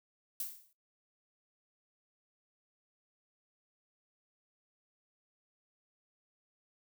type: noise with exponential decay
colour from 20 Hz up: violet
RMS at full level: -35 dBFS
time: 0.4-0.73 s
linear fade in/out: 2 ms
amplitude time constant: 71 ms
effects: noise-tail reverb RT60 0.2 s tail -21 dB re dry